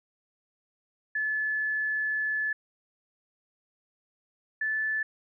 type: tone pair in turn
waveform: sine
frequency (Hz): 1727 / 1744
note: A6 / A6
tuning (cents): -33 / -16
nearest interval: unison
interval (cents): 17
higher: second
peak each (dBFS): -26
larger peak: neither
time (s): 1.15-2.53 / 4.61-5.03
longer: first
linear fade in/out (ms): 5
effects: none

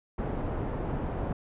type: low-pass noise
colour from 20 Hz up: pink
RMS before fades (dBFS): -32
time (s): 0.18-1.33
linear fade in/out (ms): 5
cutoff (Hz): 790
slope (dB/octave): 12
effects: resampled to 8000 Hz

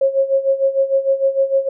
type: tone with tremolo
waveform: sine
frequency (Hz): 542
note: C#5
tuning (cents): -39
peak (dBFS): -10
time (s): 0.01-1.69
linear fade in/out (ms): 5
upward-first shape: sine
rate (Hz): 6.6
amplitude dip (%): 80
effects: none

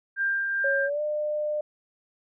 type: tone with tremolo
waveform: sine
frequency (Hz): 1591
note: G6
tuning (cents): +25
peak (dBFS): -22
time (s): 0.16-0.9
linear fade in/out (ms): 50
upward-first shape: triangle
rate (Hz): 2.4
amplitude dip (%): 35
type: tone with pitch glide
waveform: sine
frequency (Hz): 554.4 to 601.1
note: C#5 to D5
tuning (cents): 0 to +40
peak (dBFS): -25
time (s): 0.64-1.61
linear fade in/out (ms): 5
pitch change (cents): +140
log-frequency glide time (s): 0.84-1.01
effects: none

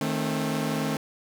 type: chord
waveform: sawtooth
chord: A diminished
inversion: second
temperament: equal with one note detuned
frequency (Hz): 155.56 / 220 / 266.7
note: Eb3 / A3 / C4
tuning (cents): 0 / 0 / +33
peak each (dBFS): -26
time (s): 0.01-0.97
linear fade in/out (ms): 2
effects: none

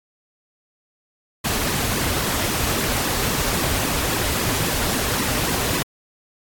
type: noise with flanger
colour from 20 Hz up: pink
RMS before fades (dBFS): -22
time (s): 1.44-5.83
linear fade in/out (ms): 10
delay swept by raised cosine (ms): 1.3 to 6.2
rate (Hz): 3.7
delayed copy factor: -0.75
effects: AAC 64 kbps

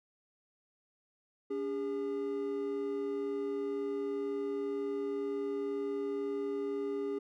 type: tone pair together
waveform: triangle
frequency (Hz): 283.1 / 405.1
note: C#4 / G#4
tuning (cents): +37 / -43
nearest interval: tritone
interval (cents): 620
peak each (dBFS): -37 / -32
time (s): 1.5-7.19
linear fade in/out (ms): 10
effects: none

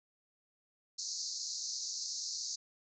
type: band-pass noise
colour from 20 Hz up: white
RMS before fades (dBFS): -40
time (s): 0.98-2.56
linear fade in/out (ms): 10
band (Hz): 4200 to 6800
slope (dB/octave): 96
effects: none

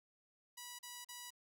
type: tone bursts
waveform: 5% pulse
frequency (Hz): 976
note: B5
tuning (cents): -21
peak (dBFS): -36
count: 3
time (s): 0.57-1.306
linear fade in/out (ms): 10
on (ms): 220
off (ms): 38
effects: none

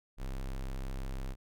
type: tone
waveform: square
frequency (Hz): 33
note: C1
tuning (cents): +16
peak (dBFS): -36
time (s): 0.17-1.36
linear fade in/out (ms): 50
effects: none

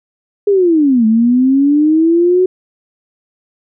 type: linear two-way sweep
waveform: sine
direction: down then up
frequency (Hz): 415.3 to 216.3 to 372.8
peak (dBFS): -7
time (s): 0.47-2.46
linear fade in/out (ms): 5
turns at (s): 1.06
effects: none

